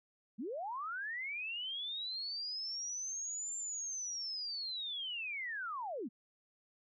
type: linear two-way sweep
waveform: sine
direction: up then down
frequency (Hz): 185 to 7320 to 185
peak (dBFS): -38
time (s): 0.38-6.09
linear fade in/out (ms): 20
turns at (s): 3.56
effects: none